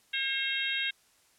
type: harmonic tone with a mistuned harmonic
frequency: 537 Hz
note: C5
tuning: 45 cents sharp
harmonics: 3 / 4 / 5 / 6 / 7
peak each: -35 / -35 / -35 / -35 / -35 dBFS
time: 0.13-0.91 s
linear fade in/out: 10 ms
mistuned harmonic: 5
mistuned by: +17 cents
effects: white hiss -65 dBFS RMS until 1.38 s + low-pass 11000 Hz 12 dB/octave